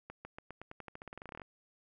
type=accelerating click train; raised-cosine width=0.5 ms; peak=-30 dBFS; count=21; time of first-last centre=0.1-1.418 s; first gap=150 ms; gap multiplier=0.9; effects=none